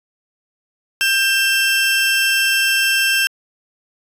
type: tone pair together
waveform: 30% pulse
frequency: 1583.9 / 2687 Hz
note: G6 / E7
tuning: +17 / +33 cents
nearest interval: major sixth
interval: 916 cents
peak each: -14 dBFS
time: 1.01-3.27 s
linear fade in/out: 0 ms
effects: resampled to 32000 Hz